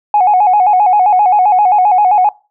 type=tone with vibrato; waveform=sine; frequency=784 Hz; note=G5; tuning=in tune; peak=-5 dBFS; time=0.14-2.29 s; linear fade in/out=2 ms; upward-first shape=square; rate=7.6 Hz; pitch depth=110 cents each way; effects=noise-tail reverb RT60 0.3 s tail -21 dB re dry + tanh soft clip ceiling -1 dBFS